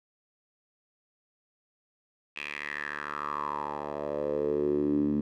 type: tone with band-pass filter sweep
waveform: 10% pulse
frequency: 73.42 Hz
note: D2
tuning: in tune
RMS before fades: -31 dBFS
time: 2.36-5.21 s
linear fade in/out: 5 ms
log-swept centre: 2600 to 240 Hz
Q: 5.2
effects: none